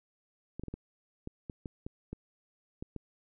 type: clicks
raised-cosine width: 3 ms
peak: -26 dBFS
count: 11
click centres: 0.596 / 0.636 / 0.683 / 0.74 / 1.274 / 1.498 / 1.658 / 1.865 / 2.13 / 2.825 / 2.963 s
effects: none